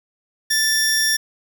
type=tone pair together; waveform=sawtooth; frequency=1760 / 5588 Hz; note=A6 / F8; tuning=0 / 0 cents; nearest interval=octave + minor sixth; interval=2000 cents; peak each=-16 dBFS; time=0.5-1.17 s; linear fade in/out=10 ms; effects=7-bit